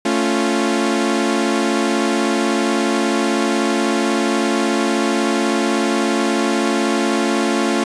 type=chord; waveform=sawtooth; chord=A augmented; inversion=none; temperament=equal with one note detuned; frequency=220.9 / 277.2 / 349.2 Hz; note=A3 / C#4 / E#4; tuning=+7 / 0 / 0 cents; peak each=-16 dBFS; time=0.05-7.84 s; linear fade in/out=5 ms; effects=resampled to 22050 Hz